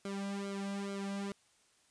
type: tone with flanger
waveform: sawtooth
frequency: 198.4 Hz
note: G3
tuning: 21 cents sharp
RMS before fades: -39 dBFS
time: 0.05-1.32 s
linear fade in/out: 2 ms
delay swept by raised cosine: 1.1 to 2.3 ms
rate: 2.3 Hz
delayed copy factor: -1
effects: white hiss -69 dBFS RMS until 1.9 s + resampled to 22050 Hz

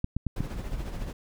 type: clicks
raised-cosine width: 5 ms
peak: -15 dBFS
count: 4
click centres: 0.044 / 0.166 / 0.267 / 0.406 s
type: noise with tremolo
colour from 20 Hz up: brown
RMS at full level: -32 dBFS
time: 0.36-1.13 s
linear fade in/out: 5 ms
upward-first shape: sine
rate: 14 Hz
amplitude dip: 50%
effects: none

